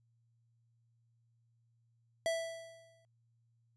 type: tone with exponential decay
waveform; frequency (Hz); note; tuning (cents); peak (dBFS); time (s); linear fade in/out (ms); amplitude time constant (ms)
square; 659.3; E5; 0; -30; 2.26-3.05; 0; 170
effects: added 116 Hz sine -70 dBFS peak until 3.76 s + resampled to 24000 Hz